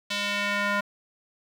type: tone with band-pass filter sweep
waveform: square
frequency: 203.6 Hz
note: G#3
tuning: 34 cents flat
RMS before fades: -27 dBFS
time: 0.1-0.81 s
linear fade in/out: 10 ms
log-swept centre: 3500 to 1400 Hz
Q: 1.5
effects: 8-bit